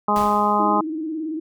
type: harmonic tone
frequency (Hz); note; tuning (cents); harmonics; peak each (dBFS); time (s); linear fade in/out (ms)
207.7; G#3; 0; 1 / 2 / 3 / 4 / 5 / 6; -24 / -27 / -27 / -21 / -21 / -23; 0.08-0.81; 5
type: noise with exponential decay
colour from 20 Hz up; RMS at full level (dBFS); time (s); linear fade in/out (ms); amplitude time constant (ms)
pink; -31; 0.16-0.81; 0; 140
type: tone with vibrato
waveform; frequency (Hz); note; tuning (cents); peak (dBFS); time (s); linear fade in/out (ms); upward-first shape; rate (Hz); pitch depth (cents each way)
sine; 315.2; D#4; +23; -24; 0.59-1.4; 10; square; 18; 53
effects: none